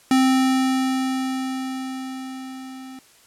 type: tone with level ramp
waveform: square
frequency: 261.6 Hz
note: C4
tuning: in tune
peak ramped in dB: -14 to -37 dBFS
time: 0.11-2.99 s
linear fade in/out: 2 ms
effects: white hiss -53 dBFS RMS until 3.26 s + low-pass 11000 Hz 12 dB/octave